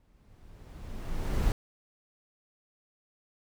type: noise with exponential growth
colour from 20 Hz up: brown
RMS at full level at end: -24 dBFS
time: 0-1.52 s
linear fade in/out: 1 ms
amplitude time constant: 330 ms
effects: none